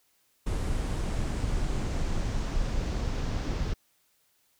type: noise with low-pass filter sweep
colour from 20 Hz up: brown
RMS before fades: -29 dBFS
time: 0.46-3.74 s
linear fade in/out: 10 ms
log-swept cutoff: 9400 to 5500 Hz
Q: 1.6
effects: white hiss -69 dBFS RMS until 4.59 s